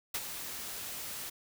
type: noise with ADSR envelope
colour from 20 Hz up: white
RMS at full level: -33 dBFS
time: 0.14-1.3 s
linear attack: 8 ms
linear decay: 49 ms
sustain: -8 dB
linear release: 10 ms
effects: none